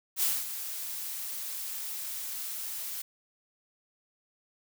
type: noise with ADSR envelope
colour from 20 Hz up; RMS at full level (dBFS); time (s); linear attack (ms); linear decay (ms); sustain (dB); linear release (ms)
blue; -26; 0.16-3.02; 68; 210; -11; 6
effects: none

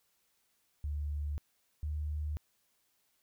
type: tone pair in turn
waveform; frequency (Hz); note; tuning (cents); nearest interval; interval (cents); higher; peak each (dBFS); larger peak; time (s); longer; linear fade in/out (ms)
sine; 73.42 / 75.35; D2 / D2; 0 / +45; unison; 45; second; -33 / -33; neither; 0.84-1.38 / 1.83-2.37; neither; 0
effects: white hiss -75 dBFS RMS until 3.22 s

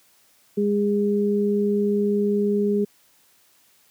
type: tone pair together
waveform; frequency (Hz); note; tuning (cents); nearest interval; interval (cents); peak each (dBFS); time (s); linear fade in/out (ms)
sine; 204.6 / 409.7; G#3 / G#4; -26 / -24; octave; 1202; -21; 0.57-2.85; 10
effects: white hiss -59 dBFS RMS until 3.9 s + high-pass 80 Hz 12 dB/octave

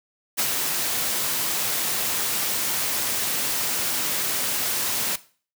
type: noise with ADSR envelope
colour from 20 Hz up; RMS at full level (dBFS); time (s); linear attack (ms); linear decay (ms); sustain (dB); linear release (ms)
white; -22; 0.37-5.16; 23; 74; -3; 6
effects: noise-tail reverb RT60 0.4 s tail -17 dB re dry + high-pass 100 Hz 12 dB/octave

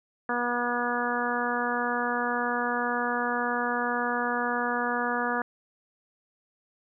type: harmonic tone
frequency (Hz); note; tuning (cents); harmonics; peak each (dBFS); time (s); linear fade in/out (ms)
241.9; B3; -36; 1 / 2 / 3 / 4 / 5 / 6 / 7; -33 / -33 / -33 / -33 / -33 / -33 / -33; 0.29-5.42; 2
effects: none

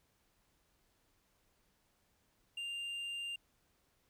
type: tone with tanh clipping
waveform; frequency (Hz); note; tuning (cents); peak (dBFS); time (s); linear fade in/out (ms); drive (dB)
triangle; 2794; F7; 0; -40; 2.57-3.36; 5; 9
effects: pink hiss -75 dBFS RMS until 4.09 s

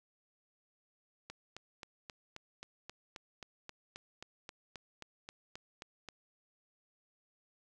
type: click train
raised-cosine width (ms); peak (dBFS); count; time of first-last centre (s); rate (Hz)
0.2; -28; 19; 1.3-6.087; 3.76
effects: none

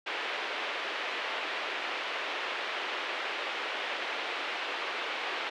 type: band-pass noise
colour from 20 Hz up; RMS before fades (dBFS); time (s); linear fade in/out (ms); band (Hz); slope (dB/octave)
white; -35; 0.06-5.5; 10; 360 to 3100; 24
effects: none

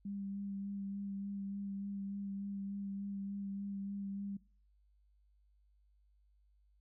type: tone with vibrato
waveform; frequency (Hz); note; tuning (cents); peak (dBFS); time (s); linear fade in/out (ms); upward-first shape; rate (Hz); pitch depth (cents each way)
sine; 198.7; G3; +24; -39; 0.05-4.37; 5; sine; 3.4; 16
effects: noise-tail reverb RT60 0.4 s tail -21 dB re dry + added 50 Hz sine -67 dBFS peak until 6.8 s

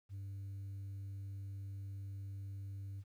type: tone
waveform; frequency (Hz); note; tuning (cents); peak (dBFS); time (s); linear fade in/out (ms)
sine; 98.3; G2; +5; -40; 0.09-3.04; 50
effects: tanh soft clip ceiling -42 dBFS + 12-bit

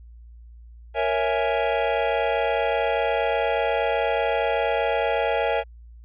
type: chord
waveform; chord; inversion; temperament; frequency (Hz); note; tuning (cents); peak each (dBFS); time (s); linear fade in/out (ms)
square; A# half-diminished seventh; none; equal; 466.2 / 554.4 / 659.3 / 830.6; A#4 / C#5 / E5 / G#5; 0 / 0 / 0 / 0; -27; 0.94-5.64; 50
effects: added 58 Hz sine -42 dBFS peak until 6.04 s + resampled to 8000 Hz

